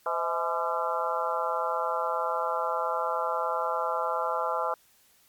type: harmonic tone with a mistuned harmonic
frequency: 169.9 Hz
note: F3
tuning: 47 cents flat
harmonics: 3 / 4 / 5 / 6 / 7 / 8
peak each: -33 / -33 / -33 / -33 / -33 / -33 dBFS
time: 0.06-4.74 s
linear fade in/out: 2 ms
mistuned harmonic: 4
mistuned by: -86 cents
effects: white hiss -62 dBFS RMS until 5.28 s + MP3 96 kbps